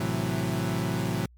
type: chord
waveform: 30% pulse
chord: F# half-diminished seventh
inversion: first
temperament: equal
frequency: 110 / 130.81 / 164.81 / 185 Hz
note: A2 / C3 / E3 / F#3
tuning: 0 / 0 / 0 / 0 cents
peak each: -29 dBFS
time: 0-1.26 s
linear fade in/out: 5 ms
effects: added 60 Hz sine -51 dBFS peak until 1.37 s + MP3 96 kbps